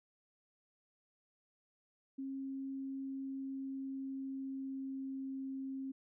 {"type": "tone with pitch glide", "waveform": "sine", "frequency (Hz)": [269.7, 267.7], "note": ["C#4", "C4"], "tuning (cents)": [-47, 40], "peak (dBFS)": -39, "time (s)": [2.18, 5.92], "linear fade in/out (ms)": 10, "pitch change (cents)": -13, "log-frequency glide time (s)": [2.9, 5.45], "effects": []}